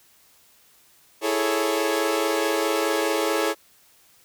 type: chord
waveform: sawtooth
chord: A major seventh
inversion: second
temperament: equal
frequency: 329.6 / 415.3 / 440 / 554.4 Hz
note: E4 / G#4 / A4 / C#5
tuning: 0 / 0 / 0 / 0 cents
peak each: -23 dBFS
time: 1.21-3.55 s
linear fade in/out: 50 ms
effects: white hiss -57 dBFS RMS until 4.24 s